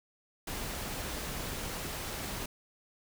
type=noise; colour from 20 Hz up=pink; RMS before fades=-38 dBFS; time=0.47-2.46 s; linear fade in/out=5 ms; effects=none